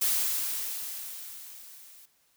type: noise with level ramp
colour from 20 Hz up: blue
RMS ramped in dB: -25 to -53 dBFS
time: 0.01-2.06 s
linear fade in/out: 10 ms
effects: white hiss -68 dBFS RMS until 2.36 s